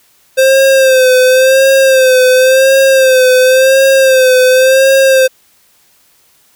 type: tone with vibrato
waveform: square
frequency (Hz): 523.3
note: C5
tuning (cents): 0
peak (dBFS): -5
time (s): 0.37-5.28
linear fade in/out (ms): 20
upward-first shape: sine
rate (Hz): 0.93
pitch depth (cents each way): 50
effects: white hiss -50 dBFS RMS until 6.55 s